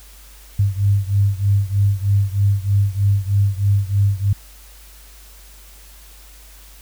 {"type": "beating tone pair", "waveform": "sine", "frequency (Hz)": [98.9, 102.1], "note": ["G2", "G#2"], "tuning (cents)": [16, -29], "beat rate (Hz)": 3.2, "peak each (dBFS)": [-16, -18], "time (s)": [0.59, 4.33], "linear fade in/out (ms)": 5, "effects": ["added 50 Hz sine -42 dBFS peak until 6.81 s", "white hiss -46 dBFS RMS until 6.81 s"]}